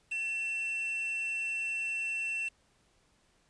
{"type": "tone with quantisation", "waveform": "triangle", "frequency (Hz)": 2695, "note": "E7", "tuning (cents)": 38, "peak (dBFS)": -30, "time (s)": [0.11, 2.49], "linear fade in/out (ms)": 10, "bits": 8, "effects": ["pink hiss -69 dBFS RMS until 3.49 s", "resampled to 22050 Hz"]}